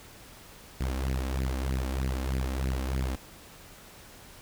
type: tone with flanger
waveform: sawtooth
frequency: 65.41 Hz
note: C2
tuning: in tune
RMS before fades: -30 dBFS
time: 0.8-3.16 s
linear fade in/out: 10 ms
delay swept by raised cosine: 0.42 to 3.82 ms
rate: 3.2 Hz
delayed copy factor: +0.75
effects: pink hiss -50 dBFS RMS until 4.41 s